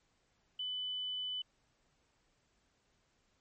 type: tone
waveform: sine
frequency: 3000 Hz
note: F#7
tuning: 23 cents sharp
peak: -36 dBFS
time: 0.59-1.42 s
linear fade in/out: 5 ms
effects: pink hiss -75 dBFS RMS until 3.4 s + MP3 32 kbps